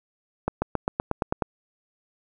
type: accelerating click train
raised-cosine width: 1 ms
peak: -9 dBFS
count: 9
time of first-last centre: 0.48-1.422 s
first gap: 140 ms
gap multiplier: 0.95
effects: none